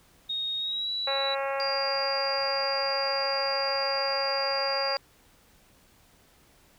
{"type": "tone with pitch glide", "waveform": "sine", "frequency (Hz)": [3729, 3930], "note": ["A#7", "B7"], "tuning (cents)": [0, -9], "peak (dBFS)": -28, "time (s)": [0.29, 1.35], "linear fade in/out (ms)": 10, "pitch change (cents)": 91, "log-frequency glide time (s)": [0.58, 0.91]}
{"type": "harmonic tone", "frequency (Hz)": 273.7, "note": "C#4", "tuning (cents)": -22, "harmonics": [2, 3, 4, 5, 6, 7, 8, 9, 10], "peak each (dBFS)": [-30, -34, -36, -38, -40, -41, -42, -43, -44], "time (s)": [1.07, 4.97], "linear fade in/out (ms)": 5}
{"type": "tone", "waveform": "sine", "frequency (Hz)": 4777, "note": "D8", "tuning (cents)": 29, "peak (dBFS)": -29, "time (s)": [1.6, 4.97], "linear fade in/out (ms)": 0}
{"effects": ["pink hiss -60 dBFS RMS until 6.78 s"]}